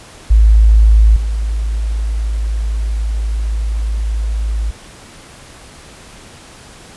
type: tone with level steps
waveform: sine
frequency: 54 Hz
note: A1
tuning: 32 cents flat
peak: -4 / -14 dBFS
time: 0.3-4.71 s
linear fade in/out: 10 ms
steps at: 1.16 s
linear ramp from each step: 5 ms
effects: pink hiss -38 dBFS RMS until 6.96 s + resampled to 24000 Hz